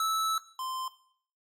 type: tone pair in turn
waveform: square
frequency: 1309 / 1039 Hz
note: E6 / C6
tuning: -13 / -12 cents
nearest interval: major third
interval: 399 cents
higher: first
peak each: -27 / -34 dBFS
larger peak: first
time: 0-0.38 / 0.59-0.88 s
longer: first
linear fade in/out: 2 ms
effects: noise-tail reverb RT60 0.6 s tail -17 dB re dry + AAC 64 kbps